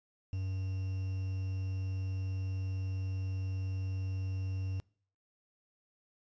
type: tone with quantisation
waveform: triangle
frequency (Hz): 94.9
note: F#2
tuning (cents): +44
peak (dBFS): -31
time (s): 0.33-4.8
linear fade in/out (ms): 0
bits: 9
effects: noise-tail reverb RT60 0.5 s tail -25 dB re dry + resampled to 16000 Hz